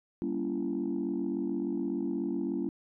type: chord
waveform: sine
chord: G diminished seventh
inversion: none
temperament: just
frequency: 196 / 235.2 / 282.2 / 338.7 Hz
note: G3 / Bb3 / Db4 / Fb4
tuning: 0 / +16 / +31 / +47 cents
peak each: -36 / -35 / -33 / -33 dBFS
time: 0.22-2.69 s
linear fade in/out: 0 ms
effects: tanh soft clip ceiling -23 dBFS